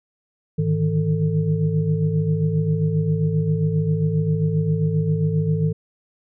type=tone cluster; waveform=sine; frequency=105.9 / 151.5 / 159 / 444.1 Hz; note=G#2 / D#3 / D#3 / A4; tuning=+34 / -46 / +38 / +16 cents; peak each=-25 / -26 / -19 / -28 dBFS; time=0.58-5.73 s; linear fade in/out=10 ms; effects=none